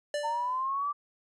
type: tone with exponential decay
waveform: square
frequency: 587.3 Hz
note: D5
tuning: in tune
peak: -28 dBFS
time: 0.14-0.7 s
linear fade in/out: 2 ms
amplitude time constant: 120 ms
type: linear sweep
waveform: sine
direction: up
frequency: 896 to 1174.7 Hz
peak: -28 dBFS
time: 0.23-0.93 s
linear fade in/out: 20 ms
effects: resampled to 22050 Hz